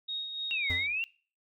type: tone with tremolo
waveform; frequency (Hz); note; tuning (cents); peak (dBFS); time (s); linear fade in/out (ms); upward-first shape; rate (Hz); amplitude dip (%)
sine; 3747; A#7; +8; -32; 0.08-0.87; 10; sine; 3.4; 45
type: exponential two-way sweep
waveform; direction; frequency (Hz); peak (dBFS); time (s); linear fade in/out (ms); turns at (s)
sine; down then up; 2800 to 1975.5 to 2800; -29; 0.51-1.04; 0; 0.74
type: tone with exponential decay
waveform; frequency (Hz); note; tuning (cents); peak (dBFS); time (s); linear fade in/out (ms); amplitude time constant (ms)
square; 87.4; F2; +2; -32; 0.7-0.99; 0; 63
effects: noise-tail reverb RT60 0.4 s tail -22 dB re dry